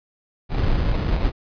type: noise with sample-and-hold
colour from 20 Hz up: brown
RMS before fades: -20 dBFS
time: 0.49-1.32 s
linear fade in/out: 50 ms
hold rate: 1575 Hz
effects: resampled to 11025 Hz

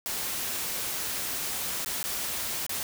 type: noise with dropouts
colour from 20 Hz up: white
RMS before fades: -32 dBFS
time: 0.06-2.83 s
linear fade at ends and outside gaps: 0 ms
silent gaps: 1.847-1.86 / 2.029-2.04 / 2.665-2.694 s
effects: none

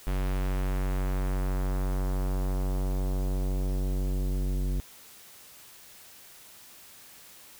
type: tone with low-pass filter sweep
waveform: square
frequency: 47 Hz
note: F#1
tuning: 28 cents sharp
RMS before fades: -28 dBFS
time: 0.07-4.8 s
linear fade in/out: 0 ms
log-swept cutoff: 3300 to 320 Hz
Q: 0.87
effects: white hiss -51 dBFS RMS until 7.59 s

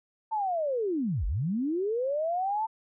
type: linear two-way sweep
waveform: sine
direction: down then up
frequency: 902 to 39.98 to 902 Hz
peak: -26 dBFS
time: 0.31-2.67 s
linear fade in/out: 20 ms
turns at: 1.26 s
effects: none

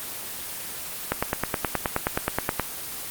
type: click train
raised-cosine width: 0.5 ms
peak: -6 dBFS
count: 15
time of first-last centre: 1.12-2.597 s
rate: 9.48 Hz
effects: white hiss -34 dBFS RMS until 3.1 s + Opus 24 kbps

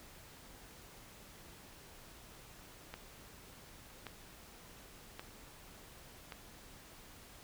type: click train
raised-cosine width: 0.3 ms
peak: -28 dBFS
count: 4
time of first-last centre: 2.94-6.322 s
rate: 0.887 Hz
effects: pink hiss -56 dBFS RMS until 7.43 s

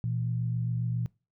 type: tone pair together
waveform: sine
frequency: 119.14 / 166.5 Hz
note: A#2 / E3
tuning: +38 / +18 cents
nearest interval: tritone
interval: 580 cents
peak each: -28 / -35 dBFS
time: 0.04-1.06 s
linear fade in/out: 0 ms
effects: noise-tail reverb RT60 0.3 s tail -22 dB re dry

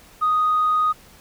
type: tone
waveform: sine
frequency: 1244.5 Hz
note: D#6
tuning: in tune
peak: -15 dBFS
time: 0.21-0.93 s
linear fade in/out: 20 ms
effects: tanh soft clip ceiling -12 dBFS + pink hiss -49 dBFS RMS until 1.2 s

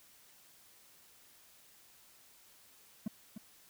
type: tone with echo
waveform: triangle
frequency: 214.1 Hz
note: A3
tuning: 47 cents flat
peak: -30 dBFS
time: 3.06-3.08 s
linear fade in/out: 5 ms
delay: 300 ms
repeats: 1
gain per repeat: -9 dB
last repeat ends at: 3.38 s
effects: white hiss -62 dBFS RMS until 3.69 s

